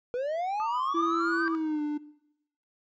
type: linear sweep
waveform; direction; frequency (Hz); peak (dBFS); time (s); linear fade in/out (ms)
triangle; up; 475 to 1584; -26; 0.14-1.48; 0
type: tone with vibrato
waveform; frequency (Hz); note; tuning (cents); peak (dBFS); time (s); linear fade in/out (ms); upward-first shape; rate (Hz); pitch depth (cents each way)
sine; 1188; D6; +20; -32; 0.6-1.55; 0; sine; 7.6; 82
type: tone with pitch glide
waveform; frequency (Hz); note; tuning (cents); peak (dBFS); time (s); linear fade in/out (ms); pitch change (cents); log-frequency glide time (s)
triangle; 334 to 297.6; E4 to D4; +23 to +23; -25; 0.94-1.98; 10; -200; 1.44-1.82
effects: noise-tail reverb RT60 0.8 s tail -19 dB re dry + resampled to 16000 Hz